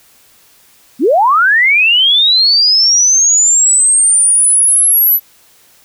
sine linear sweep, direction up, 211.7 to 12000 Hz, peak -6 dBFS, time 0.99-5.2 s, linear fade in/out 50 ms, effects white hiss -47 dBFS RMS until 5.84 s

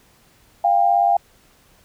sine tone pair together, 698.5 / 795.9 Hz, F5 / G5, 0 / +26 cents, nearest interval major second, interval 226 cents, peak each -16 dBFS, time 0.64-1.17 s, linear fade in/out 5 ms, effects pink hiss -55 dBFS RMS until 1.84 s

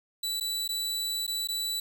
sawtooth tone with dropouts, 3956 Hz, B7, 2 cents sharp, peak -26 dBFS, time 0.23-1.8 s, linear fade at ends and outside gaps 5 ms, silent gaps 0.4-0.408 / 0.678-0.689 / 1.267-1.277 / 1.474-1.486 s, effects none

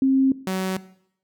sine / sawtooth tone pair in turn, 266.8 / 188.12 Hz, C4 / F#3, +34 / +29 cents, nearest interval tritone, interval 605 cents, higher first, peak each -15 / -19 dBFS, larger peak first, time 0.02-0.32 / 0.47-0.77 s, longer neither, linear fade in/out 2 ms, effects noise-tail reverb RT60 0.7 s tail -18 dB re dry

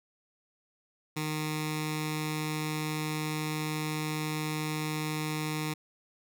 10% pulse tone with notch filter, 154.1 Hz, D#3, 16 cents flat, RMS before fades -33 dBFS, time 1.16-5.74 s, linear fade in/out 10 ms, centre 610 Hz, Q 0.81, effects none

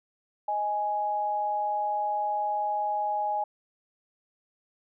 sine tone pair together, 622.3 / 832.6 Hz, D#5 / G#5, 0 / +4 cents, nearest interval perfect fourth, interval 504 cents, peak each -34 / -26 dBFS, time 0.48-3.44 s, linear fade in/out 5 ms, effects none

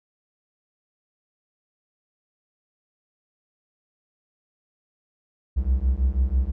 triangle beating tone pair, 61.74 / 67.84 Hz, B1 / C#2, 0 / -37 cents, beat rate 6.1 Hz, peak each -20 dBFS, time 5.56-6.52 s, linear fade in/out 20 ms, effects none

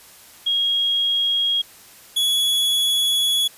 sine / 45% pulse tone pair in turn, 3280 / 3378 Hz, G#7 / G#7, -22 / +29 cents, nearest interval minor second, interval 51 cents, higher second, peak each -17 dBFS, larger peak neither, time 0.46-1.62 / 2.16-3.48 s, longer second, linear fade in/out 10 ms, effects white hiss -46 dBFS RMS until 3.57 s + resampled to 32000 Hz

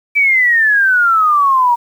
sine exponential sweep, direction down, 2327 to 940 Hz, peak -8 dBFS, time 0.15-1.76 s, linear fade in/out 20 ms, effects 7-bit

